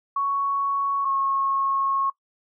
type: tone pair in turn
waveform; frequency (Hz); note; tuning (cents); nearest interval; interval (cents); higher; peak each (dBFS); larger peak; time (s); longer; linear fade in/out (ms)
sine; 1112 / 1091.6; C#6 / C#6; +5 / -27; unison; 32; first; -21; neither; 0.16-1.05 / 1.05-2.1; second; 5
effects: noise-tail reverb RT60 0.1 s tail -19 dB re dry